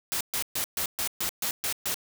white noise bursts, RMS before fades -29 dBFS, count 9, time 0.12-1.943 s, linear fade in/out 0 ms, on 87 ms, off 130 ms, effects none

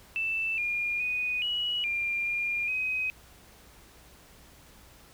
sine tone with pitch steps, 2653 / 2418 / 2481 / 2922 / 2392 / 2408 / 2522 Hz, E7 / D7 / D#7 / F#7 / D7 / D7 / D#7, +10 / +50 / -6 / -22 / +31 / +43 / +23 cents, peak -27 dBFS, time 0.16-3.1 s, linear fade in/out 0 ms, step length 420 ms, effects added 60 Hz sine -60 dBFS peak until 5.13 s + pink hiss -55 dBFS RMS until 5.13 s

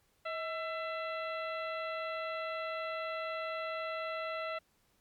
harmonic tone with a mistuned harmonic, 669 Hz, E5, 25 cents sharp, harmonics 1 / 2 / 3 / 4 / 5 / 6, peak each -38 / -40 / -44 / -46 / -53 / -52 dBFS, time 0.25-4.59 s, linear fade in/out 10 ms, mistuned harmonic 1, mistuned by -78 cents, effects pink hiss -72 dBFS RMS until 5 s + MP3 96 kbps

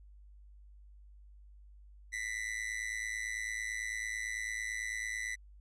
45% pulse tone with amplitude modulation, 1987 Hz, B6, 10 cents sharp, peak -32 dBFS, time 2.12-5.36 s, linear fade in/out 20 ms, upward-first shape sine, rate 109 Hz, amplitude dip 85%, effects added 50 Hz sine -53 dBFS peak until 5.6 s + resampled to 22050 Hz

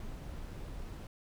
brown noise, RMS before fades -43 dBFS, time 0-1.07 s, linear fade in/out 2 ms, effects none

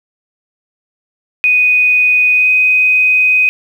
sine tone with pitch glide, 2489 to 2506 Hz, D#7 to D#7, 0 to +12 cents, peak -7 dBFS, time 1.44-3.49 s, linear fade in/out 0 ms, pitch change +12 cents, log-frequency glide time 2.33-2.49 s, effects 7-bit

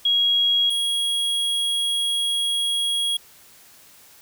sine / square tone pair in turn, 3300 / 3300 Hz, G#7 / G#7, -12 / -12 cents, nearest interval unison, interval 0 cents, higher neither, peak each -16 / -21 dBFS, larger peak first, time 0.05-0.7 / 0.7-3.17 s, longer second, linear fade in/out 5 ms, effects white hiss -50 dBFS RMS until 4.21 s

